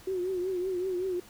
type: tone with vibrato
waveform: sine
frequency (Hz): 367.9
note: F#4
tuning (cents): -10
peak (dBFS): -28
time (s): 0.07-1.2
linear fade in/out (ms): 5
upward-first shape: triangle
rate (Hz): 5.3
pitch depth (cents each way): 89
effects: pink hiss -53 dBFS RMS until 1.29 s